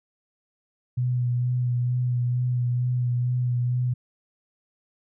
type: tone with vibrato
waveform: sine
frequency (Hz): 123.47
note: B2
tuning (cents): 0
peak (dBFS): -21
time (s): 0.97-3.94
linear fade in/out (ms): 10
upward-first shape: sine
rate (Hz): 2.2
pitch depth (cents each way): 20
effects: none